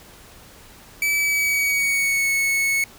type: tone with pitch glide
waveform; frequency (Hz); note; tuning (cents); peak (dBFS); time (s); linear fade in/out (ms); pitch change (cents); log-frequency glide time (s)
45% pulse; 2300 to 2204; D7 to C#7; -37 to -11; -18; 1.02-2.84; 2; -74; 1.16-2.3
effects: pink hiss -46 dBFS RMS until 2.98 s